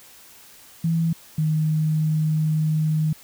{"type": "tone pair in turn", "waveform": "sine", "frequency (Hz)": [164.81, 155.56], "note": ["E3", "D#3"], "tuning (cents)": [0, 0], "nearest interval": "minor second", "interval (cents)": 100, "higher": "first", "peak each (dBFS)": -18, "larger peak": "neither", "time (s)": [[0.84, 1.13], [1.38, 3.13]], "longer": "second", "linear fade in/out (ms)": 5, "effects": ["white hiss -48 dBFS RMS until 3.23 s"]}